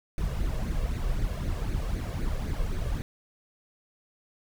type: noise with flanger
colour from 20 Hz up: brown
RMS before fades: -29 dBFS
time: 0.18-3.02 s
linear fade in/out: 0 ms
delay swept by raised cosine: 0.46 to 1.86 ms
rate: 3.9 Hz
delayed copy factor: +0.6
effects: none